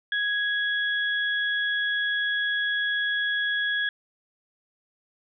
sine tone pair together, 1661.2 / 3351 Hz, G#6 / G#7, 0 / +15 cents, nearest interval octave, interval 1215 cents, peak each -24 / -30 dBFS, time 0.12-3.89 s, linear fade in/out 2 ms, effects none

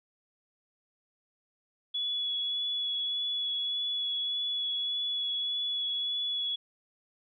sine tone with vibrato, 3393 Hz, G#7, 36 cents sharp, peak -29 dBFS, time 1.94-6.56 s, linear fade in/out 10 ms, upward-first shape sine, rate 1.7 Hz, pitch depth 12 cents each way, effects none

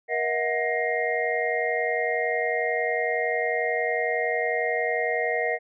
sine tone cluster, 474.8 / 637 / 728 / 1883 / 2109 Hz, A#4 / D#5 / F#5 / A#6 / C7, +32 / +41 / -28 / +17 / +13 cents, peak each -28 / -29 / -30 / -29 / -31 dBFS, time 0.08-5.59 s, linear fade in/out 50 ms, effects none

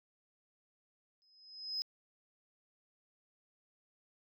sine tone with exponential growth, 5080 Hz, D#8, 35 cents sharp, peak -31 dBFS, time 1.22-1.82 s, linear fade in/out 0 ms, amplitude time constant 130 ms, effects tanh soft clip ceiling -30 dBFS

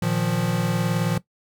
square chord, Bb suspended fourth, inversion none, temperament equal, 116.54 / 155.56 / 174.61 Hz, Bb2 / Eb3 / F3, 0 / 0 / 0 cents, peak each -27 / -27 / -24 dBFS, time 0.02-1.18 s, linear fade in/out 5 ms, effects noise-tail reverb RT60 0.1 s tail -17 dB re dry

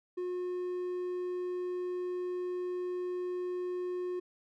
triangle tone, 360 Hz, F#4, 47 cents flat, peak -31 dBFS, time 0.17-4.2 s, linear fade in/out 10 ms, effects none

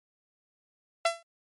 sawtooth tone with exponential decay, 674 Hz, E5, 38 cents sharp, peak -15 dBFS, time 1.05-1.23 s, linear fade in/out 5 ms, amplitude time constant 37 ms, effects MP3 48 kbps

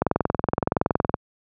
click train, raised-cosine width 1 ms, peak -5 dBFS, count 25, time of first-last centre 0.02-1.141 s, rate 21.4 Hz, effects high-pass 80 Hz 12 dB/octave

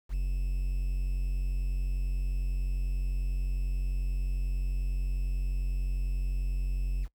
triangle tone with quantisation, 45.62 Hz, F#1, 24 cents flat, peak -25 dBFS, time 0.09-7.08 s, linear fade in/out 50 ms, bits 9, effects noise-tail reverb RT60 0.1 s tail -22 dB re dry

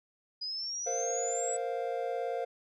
sine exponential sweep, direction up, 4916 to 7910 Hz, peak -34 dBFS, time 0.41-1.57 s, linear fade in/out 10 ms
triangle chord, Bb suspended second, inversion none, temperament just, 466.2 / 524.4 / 699.2 Hz, Bb4 / C5 / F5, 0 / +4 / +2 cents, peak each -34 dBFS, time 0.86-2.45 s, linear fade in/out 10 ms
effects none

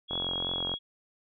sine tone with vibrato, 3322 Hz, G#7, in tune, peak -30 dBFS, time 0.08-0.79 s, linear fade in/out 50 ms, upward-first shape triangle, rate 2.9 Hz, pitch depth 20 cents each way
click train, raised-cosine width 1 ms, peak -22 dBFS, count 29, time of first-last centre 0.11-0.739 s, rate 44.5 Hz
effects none

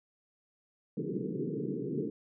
white band-pass noise, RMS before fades -35 dBFS, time 0.97-2.1 s, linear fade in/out 5 ms, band 130 to 450 Hz, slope 96 dB/octave, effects none

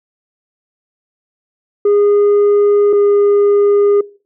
sine tone pair in turn, 410 / 407.4 Hz, G#4 / G#4, -22 / -33 cents, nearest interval unison, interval 11 cents, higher first, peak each -5 dBFS, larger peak neither, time 1.85-2.93 / 2.93-4.01 s, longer neither, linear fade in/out 5 ms, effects noise-tail reverb RT60 0.4 s tail -23 dB re dry + tanh soft clip ceiling -7 dBFS

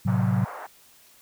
sine chord, F# diminished, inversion first, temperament equal, 110 / 130.81 / 185 Hz, A2 / C3 / F#3, 0 / 0 / 0 cents, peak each -24 / -25 / -24 dBFS, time 0.05-0.45 s, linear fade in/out 10 ms
pink band-pass noise, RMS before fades -38 dBFS, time 0.07-0.67 s, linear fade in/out 10 ms, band 590 to 1500 Hz, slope 24 dB/octave
effects white hiss -55 dBFS RMS until 1.21 s

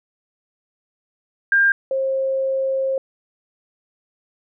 sine tone pair in turn, 1600 / 533.9 Hz, G6 / C5, +35 / +35 cents, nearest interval octave + perfect fifth, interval 1900 cents, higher first, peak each -12 / -18 dBFS, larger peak first, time 1.52-1.72 / 1.91-2.98 s, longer second, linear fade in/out 2 ms, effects none

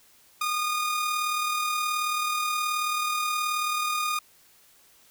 sawtooth tone with amplitude modulation, 1225 Hz, D#6, 27 cents flat, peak -20 dBFS, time 0.41-4.19 s, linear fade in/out 5 ms, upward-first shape sine, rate 38.7 Hz, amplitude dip 35%, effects white hiss -58 dBFS RMS until 5.1 s

